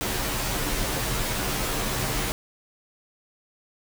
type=noise with comb filter; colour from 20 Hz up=pink; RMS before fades=-27 dBFS; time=0.01-2.32 s; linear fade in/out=0 ms; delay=12 ms; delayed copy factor=-0.95; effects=none